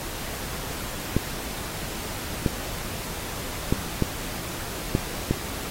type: clicks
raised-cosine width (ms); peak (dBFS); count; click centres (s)
3; -7; 6; 1.166 / 2.462 / 3.725 / 4.023 / 4.951 / 5.31
effects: pink hiss -34 dBFS RMS until 5.7 s + AAC 48 kbps